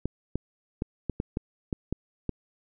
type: clicks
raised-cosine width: 3 ms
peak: -15 dBFS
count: 9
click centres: 0.056 / 0.356 / 0.821 / 1.097 / 1.201 / 1.371 / 1.728 / 1.926 / 2.293 s
effects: none